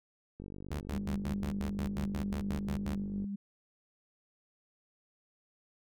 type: click train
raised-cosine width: 3 ms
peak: -32 dBFS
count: 140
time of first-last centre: 0.4-3.243 s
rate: 48.9 Hz
type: tone bursts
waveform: sawtooth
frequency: 73.42 Hz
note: D2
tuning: in tune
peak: -31 dBFS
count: 13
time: 0.71-2.949 s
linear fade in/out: 5 ms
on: 91 ms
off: 88 ms
type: tone with tremolo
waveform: sine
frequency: 200 Hz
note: G3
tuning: 35 cents sharp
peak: -33 dBFS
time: 0.93-3.36 s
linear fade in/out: 10 ms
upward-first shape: sine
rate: 5.4 Hz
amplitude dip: 25%
effects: none